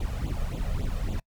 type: noise with flanger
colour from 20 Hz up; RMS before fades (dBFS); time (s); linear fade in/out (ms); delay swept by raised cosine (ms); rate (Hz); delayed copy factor
brown; -29; 0-1.2; 5; 0.27 to 1.67; 3.6; +0.85
effects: noise-tail reverb RT60 0.1 s tail -26 dB re dry